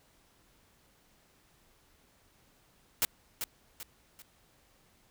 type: noise with echo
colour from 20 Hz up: white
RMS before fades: -27 dBFS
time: 3.02-3.05 s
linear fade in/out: 0 ms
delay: 390 ms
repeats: 3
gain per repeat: -8 dB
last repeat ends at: 4.22 s
effects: pink hiss -66 dBFS RMS until 5.1 s